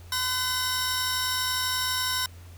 sawtooth tone cluster, 1020 / 1514 / 3791 / 5430 Hz, C6 / F#6 / A#7 / F8, -44 / +39 / +28 / -50 cents, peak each -28 dBFS, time 0.12-2.26 s, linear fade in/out 2 ms, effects added 87 Hz sine -43 dBFS peak until 2.57 s + pink hiss -54 dBFS RMS until 2.57 s

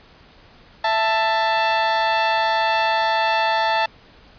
sawtooth tone pair together, 663 / 883.4 Hz, E5 / A5, +10 / +7 cents, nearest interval perfect fourth, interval 497 cents, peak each -19 / -14 dBFS, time 0.84-3.86 s, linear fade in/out 5 ms, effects pink hiss -49 dBFS RMS until 4.38 s + resampled to 11025 Hz

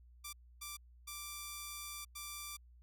5% pulse tone bursts at uneven times, 1174.7 Hz, D6, in tune, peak -32 dBFS, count 4, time 0.24-0.33 / 0.61-0.77 / 1.07-2.05 / 2.15-2.57 s, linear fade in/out 10 ms, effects added 60 Hz sine -58 dBFS peak until 2.82 s

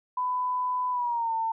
sine tone with pitch glide, 1000 to 901.3 Hz, B5 to A5, +21 to +41 cents, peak -25 dBFS, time 0.17-1.52 s, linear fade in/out 5 ms, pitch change -180 cents, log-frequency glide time 0.91-1.33 s, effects none

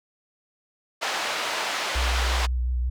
pink band-pass noise, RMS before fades -28 dBFS, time 1.01-2.47 s, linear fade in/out 20 ms, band 710 to 4900 Hz, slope 12 dB/octave
sine tone with vibrato, 61.74 Hz, B1, in tune, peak -22 dBFS, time 1.95-2.9 s, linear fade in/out 10 ms, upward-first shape sine, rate 5.6 Hz, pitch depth 28 cents each way
effects none

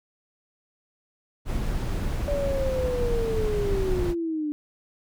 brown noise, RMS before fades -27 dBFS, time 1.45-4.15 s, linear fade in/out 50 ms
sine linear sweep, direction down, 579 to 293.7 Hz, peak -25 dBFS, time 2.28-4.52 s, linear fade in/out 0 ms
effects none

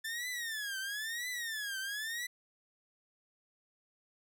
sawtooth tone with vibrato, 1760 Hz, A6, in tune, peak -33 dBFS, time 0.04-2.27 s, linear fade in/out 10 ms, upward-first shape triangle, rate 1 Hz, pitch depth 240 cents each way, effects none

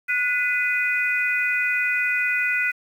sine tone cluster, 1464 / 2008 / 2483 Hz, F#6 / B6 / D#7, -19 / +28 / -4 cents, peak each -24 dBFS, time 0.08-2.72 s, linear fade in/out 20 ms, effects 8-bit

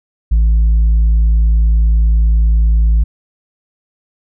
sine tone with tanh clipping, 55 Hz, A1, in tune, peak -8 dBFS, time 0.31-3.04 s, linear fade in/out 10 ms, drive 2 dB, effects none

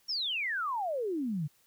sine exponential sweep, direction down, 5660 to 138.59 Hz, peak -30 dBFS, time 0.08-1.48 s, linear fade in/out 20 ms, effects white hiss -67 dBFS RMS until 1.66 s

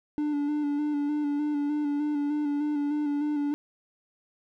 triangle tone with vibrato, 293.3 Hz, D4, 2 cents flat, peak -23 dBFS, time 0.18-3.54 s, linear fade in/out 0 ms, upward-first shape square, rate 3.3 Hz, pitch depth 27 cents each way, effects none

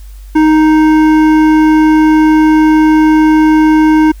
sine tone with hard clipping, 311.1 Hz, D#4, in tune, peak -6 dBFS, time 0.35-4.12 s, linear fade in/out 10 ms, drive 12 dB, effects added 49 Hz sine -27 dBFS peak until 4.2 s + white hiss -46 dBFS RMS until 4.2 s

